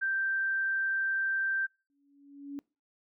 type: tone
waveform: sine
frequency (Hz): 1568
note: G6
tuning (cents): 0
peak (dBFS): -27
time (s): 0.01-1.67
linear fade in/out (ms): 20
type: tone with exponential growth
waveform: sine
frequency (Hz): 282.2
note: C#4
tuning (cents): +31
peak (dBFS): -34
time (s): 1.9-2.59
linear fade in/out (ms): 0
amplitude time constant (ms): 150
effects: noise-tail reverb RT60 0.3 s tail -24 dB re dry